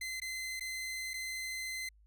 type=tone with dropouts; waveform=sawtooth; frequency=2059 Hz; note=C7; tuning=28 cents flat; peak=-34 dBFS; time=0.01-1.89 s; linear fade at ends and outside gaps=5 ms; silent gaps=0.201-0.217 / 0.597-0.607 / 1.135-1.139 s; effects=added 52 Hz sine -60 dBFS peak until 2.06 s